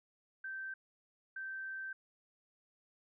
sine tone bursts at uneven times, 1556 Hz, G6, 13 cents flat, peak -40 dBFS, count 2, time 0.44-0.74 / 1.36-1.93 s, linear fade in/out 5 ms, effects none

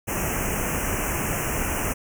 pink band-stop noise, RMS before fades -26 dBFS, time 0.07-1.94 s, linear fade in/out 20 ms, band 2900 to 5700 Hz, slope 96 dB/octave, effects none

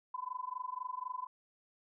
sine tone with amplitude modulation, 1008 Hz, B5, 35 cents sharp, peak -34 dBFS, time 0.14-1.27 s, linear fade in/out 5 ms, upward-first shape sine, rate 24 Hz, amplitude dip 95%, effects none

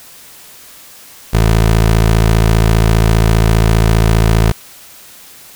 20% pulse tone, 55 Hz, A1, in tune, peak -3 dBFS, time 1.33-4.52 s, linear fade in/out 10 ms, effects white hiss -38 dBFS RMS until 5.55 s

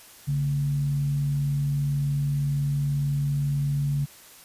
sine tone with frequency modulation, 142.6 Hz, C#3, 49 cents sharp, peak -22 dBFS, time 0.27-4.06 s, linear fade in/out 20 ms, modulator 81.9 Hz, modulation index 0.25, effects white hiss -49 dBFS RMS until 4.44 s + resampled to 32000 Hz

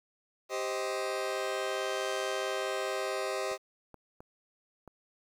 sawtooth chord, C minor, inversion second, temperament just, 392.4 / 523.3 / 627.9 Hz, G4 / C5 / Eb5, +2 / 0 / +16 cents, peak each -32 dBFS, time 0.49-3.58 s, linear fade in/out 50 ms
clicks, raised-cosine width 1 ms, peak -34 dBFS, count 4, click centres 3.515 / 3.943 / 4.205 / 4.877 s
effects low-pass 9000 Hz 12 dB/octave + 10-bit

